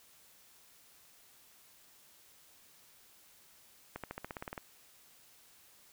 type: accelerating click train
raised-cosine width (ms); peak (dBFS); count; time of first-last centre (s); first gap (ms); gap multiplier
0.5; -25; 11; 3.96-4.578; 77; 0.95
effects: white hiss -62 dBFS RMS until 5.92 s